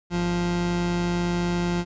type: tone pair together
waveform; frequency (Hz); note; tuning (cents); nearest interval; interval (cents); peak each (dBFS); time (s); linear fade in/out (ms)
30% pulse; 51.33 / 174.61; G#1 / F3; -20 / 0; octave + major sixth; 2120; -31 / -20; 0.1-1.85; 50
effects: resampled to 16000 Hz